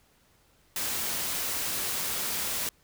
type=noise; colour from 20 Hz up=white; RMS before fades=-31 dBFS; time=0.76-2.69 s; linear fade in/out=2 ms; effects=pink hiss -64 dBFS RMS until 2.83 s